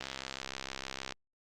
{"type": "click train", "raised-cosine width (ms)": 0.2, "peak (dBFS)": -20, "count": 75, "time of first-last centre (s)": [0.01, 1.123], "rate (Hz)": 66.5, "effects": ["Opus 32 kbps"]}